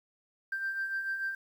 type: beating tone pair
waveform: sine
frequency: 1568 / 1574.8 Hz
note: G6 / G6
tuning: 0 / +8 cents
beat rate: 6.8 Hz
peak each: -40 / -31 dBFS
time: 0.52-1.35 s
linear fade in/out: 5 ms
effects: tanh soft clip ceiling -26 dBFS + 10-bit